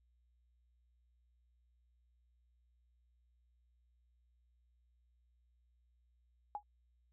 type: tone with exponential decay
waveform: sine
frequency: 830.6 Hz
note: G#5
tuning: in tune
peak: -34 dBFS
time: 6.55-6.63 s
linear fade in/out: 1 ms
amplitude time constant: 17 ms
effects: added 60 Hz sine -70 dBFS peak until 7.12 s